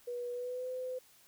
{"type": "tone with pitch glide", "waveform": "sine", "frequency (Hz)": [486.2, 508.9], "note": ["B4", "C5"], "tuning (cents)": [-27, -48], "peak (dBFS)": -36, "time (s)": [0.07, 0.99], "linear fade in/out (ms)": 10, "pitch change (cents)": 79, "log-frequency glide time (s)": [0.31, 0.69], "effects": ["white hiss -63 dBFS RMS until 1.27 s"]}